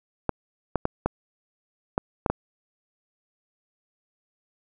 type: clicks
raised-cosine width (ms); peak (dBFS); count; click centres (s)
1; -8; 7; 0.293 / 0.757 / 0.854 / 1.06 / 1.979 / 2.262 / 2.3
effects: none